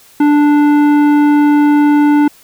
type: tone with tanh clipping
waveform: sine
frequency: 293.7 Hz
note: D4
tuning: in tune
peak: -8 dBFS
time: 0.2-2.28 s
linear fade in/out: 5 ms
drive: 13 dB
effects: white hiss -44 dBFS RMS until 2.43 s